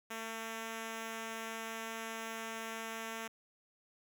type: tone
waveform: 5% pulse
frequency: 224.8 Hz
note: A3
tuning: 37 cents sharp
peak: -29 dBFS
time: 0.1-3.28 s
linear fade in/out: 10 ms
effects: none